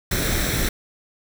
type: noise with comb filter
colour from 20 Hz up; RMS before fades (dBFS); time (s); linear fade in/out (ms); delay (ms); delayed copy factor
pink; -22; 0.11-0.69; 5; 0.52; +0.6
effects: none